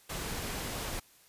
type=noise; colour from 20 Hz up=pink; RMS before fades=-37 dBFS; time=0.09-1 s; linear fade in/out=10 ms; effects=white hiss -61 dBFS RMS until 1.28 s + resampled to 32000 Hz